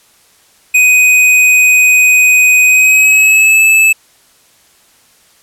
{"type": "tone with pitch glide", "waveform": "square", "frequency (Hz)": [2500, 2614], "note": ["D#7", "E7"], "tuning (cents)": [8, -15], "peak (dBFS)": -5, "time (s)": [0.74, 3.93], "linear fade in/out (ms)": 10, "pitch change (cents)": 77, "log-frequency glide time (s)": [2.65, 3.62], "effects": ["white hiss -48 dBFS RMS until 5.42 s", "low-pass 12000 Hz 12 dB/octave"]}